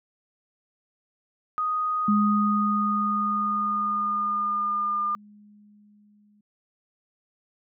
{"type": "tone with pitch glide", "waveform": "sine", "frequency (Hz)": [1244, 1204.4], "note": ["D#6", "D6"], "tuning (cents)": [-1, 43], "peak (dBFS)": -23, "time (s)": [1.58, 5.15], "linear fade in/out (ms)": 0, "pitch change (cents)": -56, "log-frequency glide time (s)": [2.27, 5.04]}
{"type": "tone with exponential decay", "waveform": "sine", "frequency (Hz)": 207.7, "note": "G#3", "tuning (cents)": 0, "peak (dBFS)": -18, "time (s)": [2.08, 6.41], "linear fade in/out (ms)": 5, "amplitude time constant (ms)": 940}
{"effects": []}